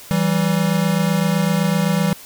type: tone pair together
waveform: square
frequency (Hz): 164.81 / 192.66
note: E3 / G3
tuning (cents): 0 / -30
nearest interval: minor third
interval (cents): 270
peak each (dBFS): -19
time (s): 0.11-2.13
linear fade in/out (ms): 0
effects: white hiss -40 dBFS RMS until 2.25 s